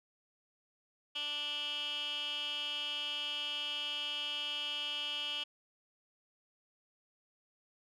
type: tone with band-pass filter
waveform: 15% pulse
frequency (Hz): 293.7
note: D4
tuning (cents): 0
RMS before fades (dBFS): -38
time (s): 1.15-5.44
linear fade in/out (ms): 10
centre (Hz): 3100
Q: 7.7
effects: none